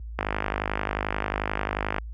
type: click train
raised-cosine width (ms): 0.5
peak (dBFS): -10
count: 93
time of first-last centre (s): 0.19-1.983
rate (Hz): 51.3
effects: added 56 Hz sine -30 dBFS peak until 2.13 s + high-pass 60 Hz 12 dB/octave